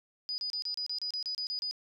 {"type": "tone bursts", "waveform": "sine", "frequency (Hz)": 4949, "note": "D#8", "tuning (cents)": -10, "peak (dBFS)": -32, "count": 12, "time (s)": [0.29, 1.711], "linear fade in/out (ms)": 0, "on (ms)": 90, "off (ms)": 31, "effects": []}